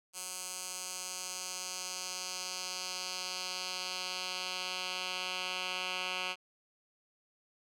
10% pulse tone with band-pass filter sweep, 183.6 Hz, F#3, 13 cents flat, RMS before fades -39 dBFS, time 0.13-6.36 s, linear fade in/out 50 ms, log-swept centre 8300 to 2800 Hz, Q 1.6, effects none

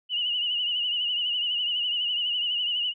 sine tone with vibrato, 2913 Hz, F#7, 28 cents flat, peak -24 dBFS, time 0.09-2.94 s, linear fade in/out 50 ms, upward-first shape triangle, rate 12 Hz, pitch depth 75 cents each way, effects none

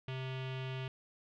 square tone with low-pass filter, 130.81 Hz, C3, in tune, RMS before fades -40 dBFS, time 0.08-0.88 s, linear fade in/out 2 ms, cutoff 3000 Hz, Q 3.4, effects none

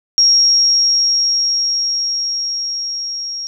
sine tone with level ramp, 5588 Hz, F8, in tune, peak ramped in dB -7 to -22 dBFS, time 0.18-3.47 s, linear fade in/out 0 ms, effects none

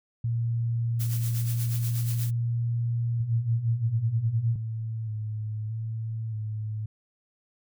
sine tone with pitch glide, 116.54 to 117.76 Hz, A#2 to A#2, 0 to +18 cents, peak -24 dBFS, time 0.24-4.56 s, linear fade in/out 5 ms, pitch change +18 cents, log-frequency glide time 1.06-1.78 s
blue noise with tremolo, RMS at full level -36 dBFS, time 0.99-2.31 s, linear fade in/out 20 ms, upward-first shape sine, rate 8.3 Hz, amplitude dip 60%
sine tone with vibrato, 110 Hz, A2, in tune, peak -29 dBFS, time 3.2-6.86 s, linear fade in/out 5 ms, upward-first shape square, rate 0.8 Hz, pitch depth 32 cents each way
effects none

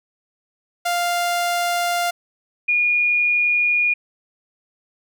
sawtooth / sine tone pair in turn, 698.5 / 2437 Hz, F5 / D#7, 0 / -37 cents, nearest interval octave + minor seventh, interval 2163 cents, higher second, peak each -15 dBFS, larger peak neither, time 0.85-2.11 / 2.68-3.94 s, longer neither, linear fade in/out 10 ms, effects none

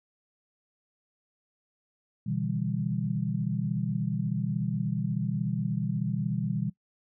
sine chord, E minor seventh, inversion second, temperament just, 123.61 / 148.33 / 164.81 / 197.78 Hz, B2 / D3 / E3 / G3, +2 / +18 / 0 / +16 cents, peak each -32 / -34 / -32 / -32 dBFS, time 2.26-6.7 s, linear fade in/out 10 ms, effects noise-tail reverb RT60 0.1 s tail -20 dB re dry

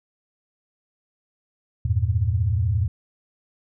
sine chord, E diminished, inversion none, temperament equal with one note detuned, 82.41 / 98 / 114.21 Hz, E2 / G2 / Bb2, 0 / 0 / -35 cents, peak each -23 dBFS, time 1.85-2.88 s, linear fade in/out 5 ms, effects none

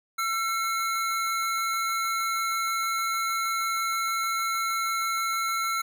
square tone pair together, 1346.8 / 2172 Hz, E6 / C#7, +37 / -36 cents, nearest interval minor sixth, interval 827 cents, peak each -27 / -33 dBFS, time 0.18-5.82 s, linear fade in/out 10 ms, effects none

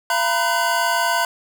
square tone cluster, 683 / 939 / 999 / 1512 Hz, F5 / A#5 / B5 / F#6, -39 / +12 / +20 / +37 cents, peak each -24 / -24 / -24 / -23 dBFS, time 0.1-1.25 s, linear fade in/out 2 ms, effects none

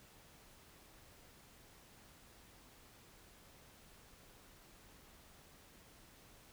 silence, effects pink hiss -62 dBFS RMS until 6.52 s

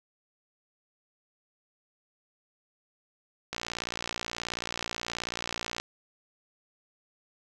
click train, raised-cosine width 0.2 ms, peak -15 dBFS, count 134, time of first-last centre 3.53-5.8 s, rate 58.6 Hz, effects none

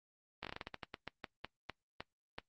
slowing click train, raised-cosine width 0.3 ms, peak -25 dBFS, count 17, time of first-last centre 0.43-2.385 s, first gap 17 ms, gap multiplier 1.23, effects noise-tail reverb RT60 0.1 s tail -21 dB re dry + Opus 24 kbps

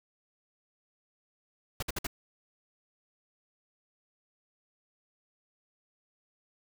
pink noise bursts, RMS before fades -33 dBFS, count 4, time 1.8-2.069 s, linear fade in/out 5 ms, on 26 ms, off 55 ms, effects none

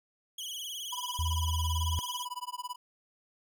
sawtooth tone with vibrato, 3136 Hz, G7, in tune, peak -34 dBFS, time 0.38-2.25 s, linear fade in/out 5 ms, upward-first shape sine, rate 19 Hz, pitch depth 110 cents each way
square tone with tremolo, 987.8 Hz, B5, in tune, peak -34 dBFS, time 0.92-2.76 s, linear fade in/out 10 ms, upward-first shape sine, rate 18 Hz, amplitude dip 100%
sine tone, 81.5 Hz, E2, 19 cents flat, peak -28 dBFS, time 1.19-1.99 s, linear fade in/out 0 ms
effects none

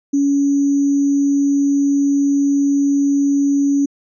sine tone with sample-and-hold, 281.5 Hz, C#4, 27 cents sharp, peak -12 dBFS, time 0.13-3.86 s, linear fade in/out 10 ms, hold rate 6300 Hz, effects resampled to 24000 Hz

